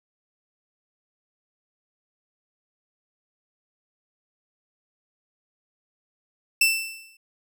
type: tone with exponential decay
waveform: sawtooth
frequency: 2666 Hz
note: E7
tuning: 19 cents sharp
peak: -11 dBFS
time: 6.61-7.17 s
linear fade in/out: 5 ms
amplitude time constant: 120 ms
effects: none